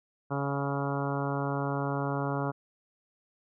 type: harmonic tone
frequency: 140 Hz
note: C#3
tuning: 18 cents sharp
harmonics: 1 / 2 / 3 / 4 / 5 / 6 / 7 / 8 / 9 / 10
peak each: -32 / -35 / -37 / -38 / -39 / -40 / -40 / -41 / -42 / -42 dBFS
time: 0.3-2.52 s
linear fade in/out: 20 ms
effects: none